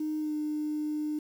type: tone with pitch glide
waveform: sine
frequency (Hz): 307.9 to 302.4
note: D#4 to D#4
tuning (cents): -18 to -49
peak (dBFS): -28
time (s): 0-1.19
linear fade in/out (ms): 5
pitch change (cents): -31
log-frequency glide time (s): 0.19-0.33
effects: tanh soft clip ceiling -25 dBFS + 9-bit